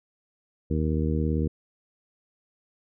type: harmonic tone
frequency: 77.78 Hz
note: D#2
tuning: in tune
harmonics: 1 / 2 / 3 / 4 / 5 / 6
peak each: -26 / -28 / -30 / -32 / -36 / -34 dBFS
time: 0.7-1.48 s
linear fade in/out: 10 ms
effects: none